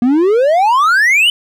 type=exponential sweep; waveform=triangle; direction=up; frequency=233.1 to 3065 Hz; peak=-6 dBFS; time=0.02-1.3 s; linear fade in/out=2 ms; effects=none